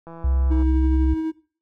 click train, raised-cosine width 1 ms, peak -26 dBFS, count 93, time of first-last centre 0.07-0.624 s, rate 166 Hz
sine tone with pitch glide, 65.41 to 66.59 Hz, C2 to C2, 0 to +31 cents, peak -17 dBFS, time 0.24-1.14 s, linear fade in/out 5 ms, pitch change +31 cents, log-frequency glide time 0.49-0.9 s
triangle tone with tremolo, 319 Hz, D#4, 43 cents sharp, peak -19 dBFS, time 0.5-1.32 s, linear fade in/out 20 ms, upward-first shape sine, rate 12 Hz, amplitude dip 25%
effects noise-tail reverb RT60 0.4 s tail -18 dB re dry

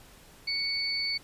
sine tone pair together, 2227 / 4490 Hz, C#7 / C#8, +7 / +21 cents, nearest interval octave, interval 1214 cents, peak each -33 / -29 dBFS, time 0.47-1.18 s, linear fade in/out 10 ms, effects pink hiss -54 dBFS RMS until 1.23 s + resampled to 32000 Hz

